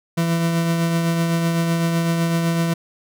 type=tone with tremolo; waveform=40% pulse; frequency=167.2 Hz; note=E3; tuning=25 cents sharp; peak=-15 dBFS; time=0.17-2.74 s; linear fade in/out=10 ms; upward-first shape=triangle; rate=7.9 Hz; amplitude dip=35%; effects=none